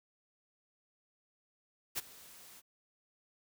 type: noise with ADSR envelope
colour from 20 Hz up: white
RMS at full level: -34 dBFS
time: 1.95-2.62 s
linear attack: 30 ms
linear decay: 24 ms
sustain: -21 dB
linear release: 36 ms
effects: none